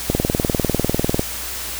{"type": "click train", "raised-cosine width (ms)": 2, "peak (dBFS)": -3, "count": 23, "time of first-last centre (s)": [0.1, 1.195], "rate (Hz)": 20.1, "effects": ["added 60 Hz sine -37 dBFS peak until 1.79 s", "white hiss -28 dBFS RMS until 1.79 s"]}